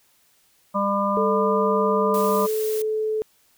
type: harmonic tone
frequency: 200 Hz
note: G3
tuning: 35 cents sharp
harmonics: 1 / 3 / 5 / 6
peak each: -25 / -25 / -25 / -25 dBFS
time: 0.74-2.47 s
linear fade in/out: 20 ms
type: tone with pitch glide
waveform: sine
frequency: 439.9 to 433.6 Hz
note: A4 to A4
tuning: 0 to -25 cents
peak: -21 dBFS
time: 1.17-3.22 s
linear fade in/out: 0 ms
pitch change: -25 cents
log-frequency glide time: 1.61-2.7 s
type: noise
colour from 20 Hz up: blue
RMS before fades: -34 dBFS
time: 2.14-2.82 s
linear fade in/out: 2 ms
effects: white hiss -61 dBFS RMS until 3.57 s